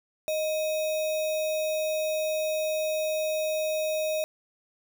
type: tone with sample-and-hold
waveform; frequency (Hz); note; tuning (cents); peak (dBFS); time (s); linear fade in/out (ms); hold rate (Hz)
sine; 622.3; D#5; 0; -25; 0.28-4.24; 0; 3150
effects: none